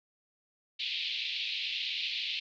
white band-pass noise, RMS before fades -35 dBFS, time 0.79-2.4 s, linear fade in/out 10 ms, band 2400 to 4100 Hz, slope 48 dB/octave, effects none

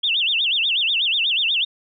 sine tone with vibrato, 3119 Hz, G7, 9 cents flat, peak -17 dBFS, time 0.03-1.65 s, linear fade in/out 10 ms, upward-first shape sine, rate 8.2 Hz, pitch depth 290 cents each way, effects none

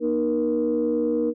sine tone cluster, 238.7 / 308 / 473.4 Hz, A#3 / D#4 / A#4, +41 / -17 / +27 cents, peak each -26 / -24 / -22 dBFS, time 0-1.34 s, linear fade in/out 50 ms, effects tanh soft clip ceiling -13 dBFS

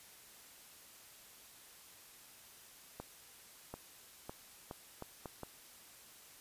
accelerating click train, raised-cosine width 1 ms, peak -29 dBFS, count 7, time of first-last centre 3-5.433 s, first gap 740 ms, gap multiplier 0.75, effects white hiss -58 dBFS RMS until 6.4 s + resampled to 32000 Hz

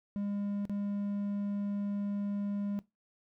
triangle tone with dropouts, 202.6 Hz, G#3, 43 cents flat, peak -30 dBFS, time 0.16-2.79 s, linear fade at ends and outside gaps 0 ms, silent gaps 0.653-0.696 s, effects noise-tail reverb RT60 0.2 s tail -19 dB re dry

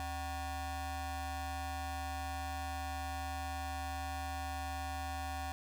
40% pulse ring-modulated tone, 342.9 Hz, F4, 32 cents flat, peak -34 dBFS, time 0-5.52 s, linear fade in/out 0 ms, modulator 418 Hz, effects none

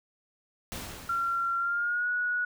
pink noise with exponential decay, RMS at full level -36 dBFS, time 0.72-2.06 s, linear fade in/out 0 ms, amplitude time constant 290 ms
sine tone with pitch glide, 1372 to 1462 Hz, F6 to F#6, -31 to -21 cents, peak -26 dBFS, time 1.09-2.45 s, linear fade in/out 5 ms, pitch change +110 cents, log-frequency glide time 1.58-2.08 s
effects none

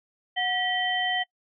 sine tone cluster, 734 / 1935 / 3095 Hz, F#5 / B6 / G7, -14 / -36 / -23 cents, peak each -28 dBFS, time 0.36-1.24 s, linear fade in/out 20 ms, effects noise-tail reverb RT60 0.1 s tail -24 dB re dry

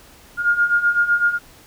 sine beating tone pair, 1413 / 1420.9 Hz, F6 / F6, +20 / +29 cents, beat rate 7.9 Hz, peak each -20 / -16 dBFS, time 0.37-1.39 s, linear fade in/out 50 ms, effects pink hiss -47 dBFS RMS until 1.66 s

